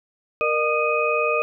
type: tone cluster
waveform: sine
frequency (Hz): 467.6 / 606 / 1225 / 2508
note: A#4 / D#5 / D#6 / D#7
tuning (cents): +5 / -46 / -27 / +13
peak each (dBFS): -24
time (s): 0.41-1.42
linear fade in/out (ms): 0
effects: none